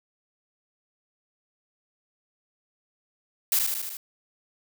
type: noise with echo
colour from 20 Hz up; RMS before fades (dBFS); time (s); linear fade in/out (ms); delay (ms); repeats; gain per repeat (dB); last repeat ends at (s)
blue; -22; 3.52-3.59; 2; 76; 5; -3; 3.97
effects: none

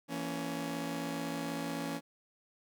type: chord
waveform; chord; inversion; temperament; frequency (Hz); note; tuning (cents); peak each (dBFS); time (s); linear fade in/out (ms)
sawtooth; A# diminished; second; just; 167.82 / 233.1 / 279.7; E3 / A#3 / C#4; +31 / 0 / +16; -37 / -38 / -34; 0.08-2.01; 50
effects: none

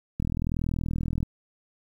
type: click train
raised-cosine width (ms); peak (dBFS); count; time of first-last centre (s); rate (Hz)
5; -16; 43; 0.2-1.229; 40.8
effects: 9-bit

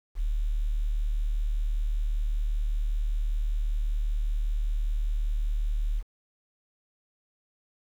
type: tone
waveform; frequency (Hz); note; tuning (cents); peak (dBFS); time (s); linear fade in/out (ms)
sine; 37.42; D1; +33; -24; 0.15-6.03; 50
effects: 9-bit

